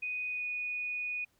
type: tone with pitch glide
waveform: sine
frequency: 2489 to 2475 Hz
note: D#7 to D#7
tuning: 0 to -10 cents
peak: -33 dBFS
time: 0.02-1.25 s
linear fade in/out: 10 ms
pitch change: -10 cents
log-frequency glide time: 0.29-0.43 s
effects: pink hiss -72 dBFS RMS until 1.39 s